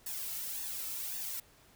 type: noise with flanger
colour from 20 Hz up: blue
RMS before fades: -39 dBFS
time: 0.06-1.4 s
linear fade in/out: 5 ms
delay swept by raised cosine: 1.1 to 2.3 ms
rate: 1.8 Hz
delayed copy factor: +0.8
effects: pink hiss -62 dBFS RMS until 1.75 s